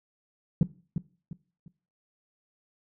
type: tone with echo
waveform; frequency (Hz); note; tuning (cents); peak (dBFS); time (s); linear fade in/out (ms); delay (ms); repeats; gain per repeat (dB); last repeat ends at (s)
sine; 165.5; E3; +7; -14; 0.61-0.63; 2; 350; 3; -10; 1.68
effects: noise-tail reverb RT60 0.4 s tail -19 dB re dry + tanh soft clip ceiling -15 dBFS